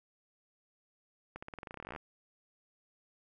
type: accelerating click train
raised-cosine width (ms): 0.5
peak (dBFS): -28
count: 20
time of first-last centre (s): 1.36-1.962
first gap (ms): 65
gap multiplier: 0.91
effects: none